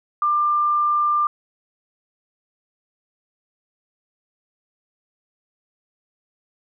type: tone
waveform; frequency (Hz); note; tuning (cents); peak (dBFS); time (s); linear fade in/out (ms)
sine; 1192; D6; +25; -16; 0.22-1.27; 2
effects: none